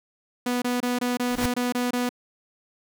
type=tone bursts; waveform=sawtooth; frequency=246 Hz; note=B3; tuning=7 cents flat; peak=-19 dBFS; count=9; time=0.46-2.092 s; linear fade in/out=5 ms; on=160 ms; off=24 ms
type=noise with exponential growth; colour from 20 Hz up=pink; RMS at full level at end=-24 dBFS; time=1.21-1.46 s; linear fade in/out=5 ms; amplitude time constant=54 ms
effects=none